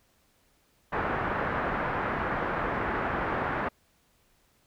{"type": "low-pass noise", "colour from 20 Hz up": "white", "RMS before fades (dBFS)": -30, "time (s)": [0.92, 3.69], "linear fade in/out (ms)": 10, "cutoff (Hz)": 1600, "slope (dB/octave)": 24, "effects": ["pink hiss -67 dBFS RMS until 4.66 s"]}